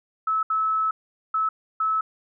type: tone bursts at uneven times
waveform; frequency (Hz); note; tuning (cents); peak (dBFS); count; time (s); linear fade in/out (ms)
sine; 1300; E6; -24; -20; 4; 0.27-0.43 / 0.5-0.91 / 1.34-1.49 / 1.8-2.01; 5
effects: none